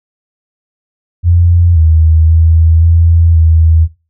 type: tone with pitch steps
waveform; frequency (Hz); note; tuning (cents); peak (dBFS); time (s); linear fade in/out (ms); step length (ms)
sine; 86.4 / 79.9 / 81.4 / 83.5 / 80.9; F2 / D#2 / E2 / E2 / E2; -18 / +47 / -21 / +23 / -32; -4; 1.23-3.88; 50; 530
effects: noise-tail reverb RT60 0.3 s tail -18 dB re dry